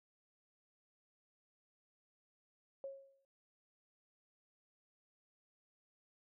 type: tone with exponential decay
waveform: sine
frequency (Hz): 546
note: C#5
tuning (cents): -26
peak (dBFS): -40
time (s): 2.84-3.25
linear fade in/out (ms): 1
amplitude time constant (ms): 89
effects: none